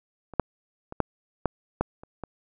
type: clicks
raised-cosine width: 1 ms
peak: -27 / -6 / -23 / -7 / -8 / -9 / -29 / -20 dBFS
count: 8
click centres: 0.337 / 0.397 / 0.924 / 1.003 / 1.457 / 1.81 / 2.035 / 2.237 s
effects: none